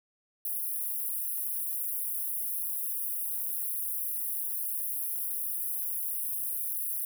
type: high-pass noise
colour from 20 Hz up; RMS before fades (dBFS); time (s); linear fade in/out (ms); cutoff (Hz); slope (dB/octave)
white; -33; 0.45-7.05; 2; 9800; 96
effects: none